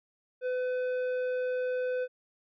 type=tone with tanh clipping; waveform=triangle; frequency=504 Hz; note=B4; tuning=35 cents sharp; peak=-30 dBFS; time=0.41-2.08 s; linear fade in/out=50 ms; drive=13 dB; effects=none